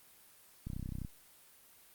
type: click train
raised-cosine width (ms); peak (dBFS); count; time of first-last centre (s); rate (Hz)
5; -28; 13; 0.67-1.049; 31.7
effects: white hiss -61 dBFS RMS until 1.94 s + Opus 32 kbps